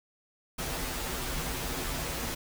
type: noise with comb filter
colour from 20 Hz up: pink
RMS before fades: -34 dBFS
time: 0.58-2.35 s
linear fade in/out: 10 ms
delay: 9.7 ms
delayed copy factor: -1
effects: none